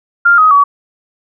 sine tone with pitch steps, 1396.9 / 1259 / 1134.6 Hz, F6 / D#6 / C#6, 0 / +20 / +40 cents, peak -4 dBFS, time 0.25-0.64 s, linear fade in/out 10 ms, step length 130 ms, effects none

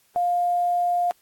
sine tone with quantisation, 705 Hz, F5, 16 cents sharp, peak -19 dBFS, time 0.16-1.11 s, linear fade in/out 0 ms, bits 8, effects white hiss -62 dBFS RMS until 1.21 s + AAC 64 kbps

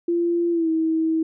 sine tone with pitch glide, 342.8 to 321.7 Hz, F4 to E4, -32 to -42 cents, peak -18 dBFS, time 0.08-1.23 s, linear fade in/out 5 ms, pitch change -110 cents, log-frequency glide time 0.51-0.69 s, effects none

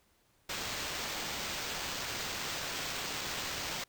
white noise with sample-and-hold, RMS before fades -38 dBFS, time 0.49-3.84 s, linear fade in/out 5 ms, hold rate 11025 Hz, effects pink hiss -70 dBFS RMS until 3.88 s

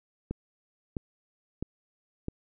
click train, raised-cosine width 3 ms, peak -19 dBFS, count 4, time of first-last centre 0.31-2.284 s, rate 1.52 Hz, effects none

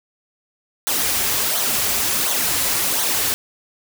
white noise with flanger, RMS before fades -20 dBFS, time 0.87-3.34 s, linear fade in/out 0 ms, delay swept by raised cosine 0.39 to 6.39 ms, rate 1.4 Hz, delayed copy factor -0.65, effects none

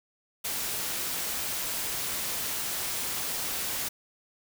white noise, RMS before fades -32 dBFS, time 0.44-3.89 s, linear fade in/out 10 ms, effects none

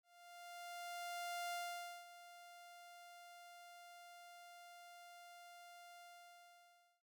sawtooth tone with ADSR envelope, 698.5 Hz, F5, in tune, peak -38 dBFS, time 0.03-7.02 s, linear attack 1500 ms, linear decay 520 ms, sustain -15 dB, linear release 1000 ms, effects none

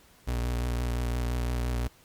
35% pulse tone with vibrato, 60.3 Hz, B1, 41 cents flat, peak -25 dBFS, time 0.27-1.88 s, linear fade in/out 10 ms, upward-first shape sine, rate 5.8 Hz, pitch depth 30 cents each way, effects pink hiss -58 dBFS RMS until 2.04 s + MP3 96 kbps

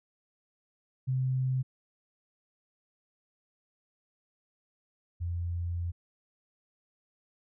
sine tone pair in turn, 129.9 / 86.32 Hz, C3 / F2, -12 / -20 cents, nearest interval perfect fifth, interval 708 cents, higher first, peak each -26 / -30 dBFS, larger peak first, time 1.07-1.63 / 5.2-5.92 s, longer second, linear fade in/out 20 ms, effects none

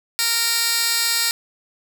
15% pulse tone with high-pass filter, 463.9 Hz, A#4, 8 cents flat, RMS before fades -20 dBFS, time 0.19-1.31 s, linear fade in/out 0 ms, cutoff 3400 Hz, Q 0.94, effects none

